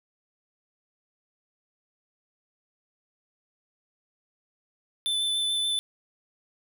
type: tone with vibrato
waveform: square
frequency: 3520 Hz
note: A7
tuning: in tune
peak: -25 dBFS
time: 5.06-5.79 s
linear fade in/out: 0 ms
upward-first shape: sine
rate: 6.9 Hz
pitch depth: 12 cents each way
effects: none